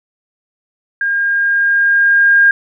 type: tone with level ramp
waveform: sine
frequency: 1614 Hz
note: G#6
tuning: 50 cents flat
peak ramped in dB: -13 to -5 dBFS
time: 1.01-2.51 s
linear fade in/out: 2 ms
effects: none